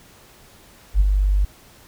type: tone with ADSR envelope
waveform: sine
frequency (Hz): 49.04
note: G1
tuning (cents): +1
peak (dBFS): -8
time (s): 0.94-1.45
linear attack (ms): 66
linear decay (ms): 16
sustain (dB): -6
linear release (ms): 7
effects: tanh soft clip ceiling -7 dBFS + pink hiss -49 dBFS RMS until 1.87 s